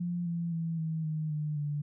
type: tone with pitch steps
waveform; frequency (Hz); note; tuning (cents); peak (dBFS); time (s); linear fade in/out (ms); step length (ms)
sine; 174.61 / 169.64 / 164.81 / 160.12 / 155.56 / 151.13 / 146.83; F3 / E3 / E3 / D#3 / D#3 / D3 / D3; 0 / +50 / 0 / +50 / 0 / +50 / 0; -30; 0-1.82; 10; 260
effects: none